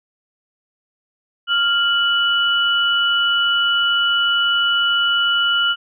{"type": "tone pair together", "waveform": "sine", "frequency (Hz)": [1396.9, 2954], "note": ["F6", "F#7"], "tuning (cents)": [0, -3], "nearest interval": "octave + minor second", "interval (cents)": 1297, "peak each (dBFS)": -17, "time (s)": [1.47, 5.76], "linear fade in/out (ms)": 50, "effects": []}